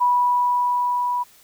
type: tone with level ramp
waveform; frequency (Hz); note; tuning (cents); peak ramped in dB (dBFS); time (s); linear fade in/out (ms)
sine; 980; B5; -14; -14 to -20; 0-1.24; 20
effects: white hiss -52 dBFS RMS until 1.43 s